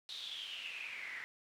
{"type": "noise with band-pass filter sweep", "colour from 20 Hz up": "pink", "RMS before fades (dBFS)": -45, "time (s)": [0.09, 1.24], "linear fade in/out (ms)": 0, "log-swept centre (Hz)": [3900, 1900], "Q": 9.9, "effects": []}